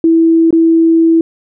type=tone with dropouts; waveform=sine; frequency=328.3 Hz; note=E4; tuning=7 cents flat; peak=-5 dBFS; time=0.04-1.21 s; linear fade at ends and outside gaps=2 ms; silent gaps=0.507-0.527 s; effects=none